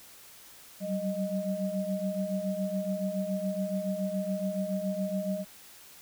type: tone cluster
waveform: sine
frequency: 188.1 / 195.2 / 618 Hz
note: F#3 / G3 / D#5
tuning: +29 / -7 / -12 cents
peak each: -33 / -34 / -33 dBFS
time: 0.8-5.45 s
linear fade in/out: 50 ms
effects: white hiss -52 dBFS RMS until 6.01 s